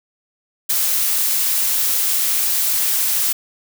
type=noise; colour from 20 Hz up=blue; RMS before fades=-18 dBFS; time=0.69-3.33 s; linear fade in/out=10 ms; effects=none